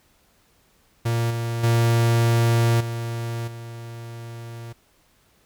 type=tone with level steps; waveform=45% pulse; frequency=116.54 Hz; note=A#2; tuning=in tune; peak=-20 / -24 / -16 / -26 / -34 dBFS; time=1.05-4.73 s; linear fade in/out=10 ms; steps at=1.3 / 1.63 / 2.8 / 3.47 s; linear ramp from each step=10 ms; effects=pink hiss -61 dBFS RMS until 5.45 s